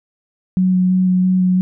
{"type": "tone with vibrato", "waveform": "sine", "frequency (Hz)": 184.2, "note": "F#3", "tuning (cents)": -7, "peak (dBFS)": -11, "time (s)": [0.57, 1.61], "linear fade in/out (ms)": 0, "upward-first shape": "square", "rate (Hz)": 3, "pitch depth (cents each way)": 9, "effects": []}